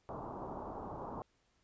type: low-pass noise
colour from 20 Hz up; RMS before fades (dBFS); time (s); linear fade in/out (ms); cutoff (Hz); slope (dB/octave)
white; -44; 0.09-1.22; 0; 1100; 48
effects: pink hiss -75 dBFS RMS until 1.63 s + resampled to 16000 Hz